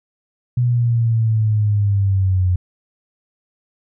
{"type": "linear sweep", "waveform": "sine", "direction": "down", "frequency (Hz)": [123.5, 89.7], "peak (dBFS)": -13, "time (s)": [0.57, 2.56], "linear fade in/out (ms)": 5, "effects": []}